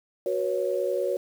sine chord, F# suspended fourth, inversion none, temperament equal with one note detuned, 370 / 484.3 / 554.4 Hz, F#4 / B4 / C#5, 0 / -34 / 0 cents, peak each -29 / -29 / -27 dBFS, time 0.26-1.17 s, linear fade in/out 2 ms, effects 8-bit

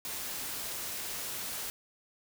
white noise, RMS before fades -38 dBFS, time 0.05-1.7 s, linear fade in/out 0 ms, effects none

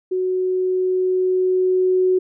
sine tone with level ramp, 370 Hz, F#4, in tune, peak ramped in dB -18 to -13 dBFS, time 0.11-2.19 s, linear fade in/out 10 ms, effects none

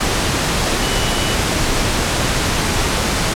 sine tone in noise, 2960 Hz, F#7, in tune, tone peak -27 dBFS, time 0.82-1.35 s, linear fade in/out 10 ms, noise pink, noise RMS -17 dBFS, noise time 0-3.34 s, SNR -13 dB, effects low-pass 9000 Hz 12 dB/octave

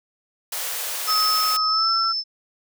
white high-pass noise, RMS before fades -28 dBFS, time 0.52-1.57 s, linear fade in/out 5 ms, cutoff 440 Hz, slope 48 dB/octave
sine tone with tremolo, 5274 Hz, E8, in tune, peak -19 dBFS, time 1.06-2.24 s, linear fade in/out 50 ms, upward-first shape sine, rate 1.6 Hz, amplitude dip 30%
sine tone with pitch glide, 1269 to 1343.7 Hz, D#6 to E6, +34 to +33 cents, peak -21 dBFS, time 1.07-2.13 s, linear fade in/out 20 ms, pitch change +99 cents, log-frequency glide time 1.68-1.9 s
effects none

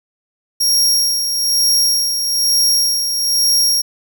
sawtooth tone with tremolo, 5588 Hz, F8, in tune, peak -8 dBFS, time 0.6-3.82 s, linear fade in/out 10 ms, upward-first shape sine, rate 1.1 Hz, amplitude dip 50%, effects none

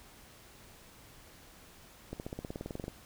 accelerating click train, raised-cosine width 2 ms, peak -25 dBFS, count 15, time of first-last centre 2.13-2.881 s, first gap 69 ms, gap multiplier 0.96, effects pink hiss -56 dBFS RMS until 3.05 s

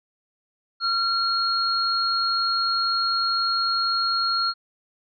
sine tone pair together, 1371 / 4291 Hz, F6 / C8, -32 / +43 cents, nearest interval octave + minor sixth, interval 1975 cents, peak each -23 / -23 dBFS, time 0.8-4.54 s, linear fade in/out 50 ms, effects none

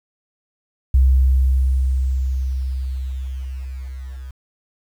sine tone with level ramp, 65.3 Hz, C2, 3 cents flat, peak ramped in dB -9 to -30 dBFS, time 0.94-4.31 s, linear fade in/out 5 ms, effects 8-bit

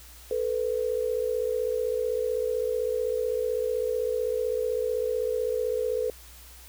sine tone pair together, 440.7 / 496.5 Hz, A4 / B4, +3 / +9 cents, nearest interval major second, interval 206 cents, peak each -28 / -27 dBFS, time 0.31-6.1 s, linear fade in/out 2 ms, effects added 60 Hz sine -49 dBFS peak until 6.68 s + white hiss -50 dBFS RMS until 6.68 s

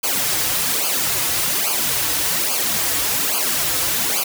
white noise with flanger, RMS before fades -20 dBFS, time 0.03-4.24 s, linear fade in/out 10 ms, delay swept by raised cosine 0.53 to 5.03 ms, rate 1.2 Hz, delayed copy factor -0.85, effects none

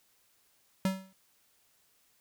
square tone with exponential decay, 190.2 Hz, F#3, 48 cents sharp, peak -24 dBFS, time 0.85-1.13 s, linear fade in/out 2 ms, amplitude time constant 60 ms, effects white hiss -69 dBFS RMS until 2.2 s

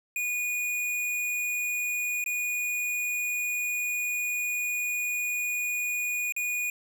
square tone with dropouts, 2456 Hz, D#7, 23 cents flat, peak -28 dBFS, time 0.16-6.7 s, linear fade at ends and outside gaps 2 ms, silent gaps 2.241-2.261 / 6.323-6.364 s, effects none

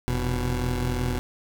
20% pulse tone pair together, 42.93 / 123.47 Hz, F1 / B2, -29 / 0 cents, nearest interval octave + tritone, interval 1829 cents, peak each -22 dBFS, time 0.08-1.19 s, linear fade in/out 0 ms, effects none

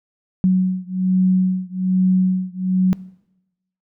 sine beating tone pair, 185 / 186.2 Hz, F#3 / F#3, 0 / +11 cents, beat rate 1.2 Hz, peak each -17 dBFS, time 0.44-2.93 s, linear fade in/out 0 ms, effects noise-tail reverb RT60 0.9 s tail -21 dB re dry

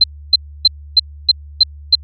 sine tone bursts, 4100 Hz, C8, 36 cents flat, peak -4 dBFS, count 7, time 0.01-1.953 s, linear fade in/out 5 ms, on 29 ms, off 290 ms, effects added 73 Hz sine -32 dBFS peak until 2.03 s

